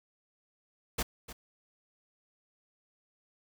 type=noise with echo; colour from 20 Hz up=pink; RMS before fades=-31 dBFS; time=0.98-1.03 s; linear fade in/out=10 ms; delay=300 ms; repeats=1; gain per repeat=-14 dB; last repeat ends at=1.33 s; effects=none